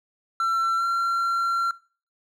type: tone with pitch glide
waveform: triangle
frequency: 1348 to 1367.6 Hz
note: E6 to F6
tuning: +38 to -37 cents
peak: -19 dBFS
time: 0.4-1.71 s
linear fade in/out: 2 ms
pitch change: +25 cents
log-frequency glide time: 0.75-0.84 s
effects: noise-tail reverb RT60 0.4 s tail -21 dB re dry